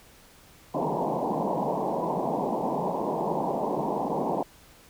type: band-pass noise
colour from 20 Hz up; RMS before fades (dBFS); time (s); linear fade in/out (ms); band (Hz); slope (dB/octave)
white; -28; 0.74-4.43; 5; 140 to 1000; 96
effects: pink hiss -54 dBFS RMS until 4.89 s